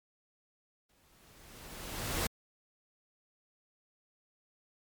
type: noise with exponential growth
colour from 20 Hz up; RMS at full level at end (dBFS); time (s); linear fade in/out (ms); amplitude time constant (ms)
pink; -31; 0.89-2.27; 5; 300
effects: MP3 96 kbps